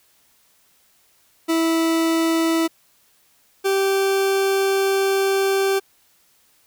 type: tone pair in turn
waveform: 40% pulse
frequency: 327.6 / 389.6 Hz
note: E4 / G4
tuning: -11 / -11 cents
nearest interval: minor third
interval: 300 cents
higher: second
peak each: -16 dBFS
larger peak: neither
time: 1.48-2.68 / 3.64-5.8 s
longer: second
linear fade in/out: 20 ms
effects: white hiss -59 dBFS RMS until 6.66 s